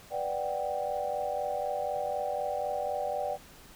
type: chord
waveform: sine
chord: G major seventh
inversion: first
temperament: equal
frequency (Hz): 493.9 / 587.3 / 740 / 784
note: B4 / D5 / F#5 / G5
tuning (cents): 0 / 0 / 0 / 0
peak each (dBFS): -38 / -33 / -36 / -35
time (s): 0.1-3.38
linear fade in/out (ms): 50
effects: pink hiss -53 dBFS RMS until 3.75 s